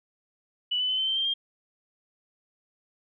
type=tone with pitch steps; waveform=sine; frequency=2960 / 3000 / 3040 / 3080 / 3122 / 3163 / 3206 Hz; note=F#7 / F#7 / F#7 / G7 / G7 / G7 / G7; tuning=0 / +23 / +46 / -31 / -8 / +15 / +38 cents; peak=-24 dBFS; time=0.71-1.34 s; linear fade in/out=10 ms; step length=90 ms; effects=none